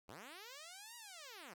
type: linear two-way sweep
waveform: 5% pulse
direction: up then down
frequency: 73.4 to 970 to 155.9 Hz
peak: -40 dBFS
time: 0.08-1.54 s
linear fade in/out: 10 ms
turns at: 0.96 s
effects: none